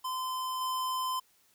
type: tone with level steps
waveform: square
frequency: 1028 Hz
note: C6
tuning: 31 cents flat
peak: -33 / -31 dBFS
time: 0.04-1.2 s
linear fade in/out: 10 ms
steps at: 0.61 s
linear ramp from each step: 2 ms
effects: white hiss -67 dBFS RMS until 1.54 s